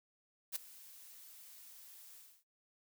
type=noise with ADSR envelope; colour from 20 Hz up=blue; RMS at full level=-36 dBFS; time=0.52-2.44 s; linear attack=37 ms; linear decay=10 ms; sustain=-20 dB; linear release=280 ms; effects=noise-tail reverb RT60 0.2 s tail -25 dB re dry